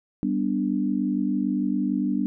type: chord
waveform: sine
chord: G major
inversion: none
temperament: equal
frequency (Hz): 196 / 246.9 / 293.7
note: G3 / B3 / D4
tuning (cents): 0 / 0 / 0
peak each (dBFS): -26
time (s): 0.23-2.26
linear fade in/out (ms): 0
effects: none